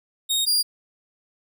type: tone pair in turn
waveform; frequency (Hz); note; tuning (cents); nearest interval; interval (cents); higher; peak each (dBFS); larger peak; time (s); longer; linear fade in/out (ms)
sawtooth; 3729 / 4811; A#7 / D8; 0 / +41; major third; 441; second; -17 / -15; second; 0.29-0.46 / 0.46-0.63; neither; 20
effects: none